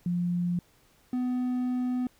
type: tone pair in turn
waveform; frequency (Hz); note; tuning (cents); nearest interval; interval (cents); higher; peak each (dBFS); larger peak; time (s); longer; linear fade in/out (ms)
sine / triangle; 175.6 / 250.2; F3 / B3; +10 / +23; tritone; 613; second; -25 / -24; second; 0.06-0.59 / 1.13-2.07; second; 2
effects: pink hiss -63 dBFS RMS until 2.19 s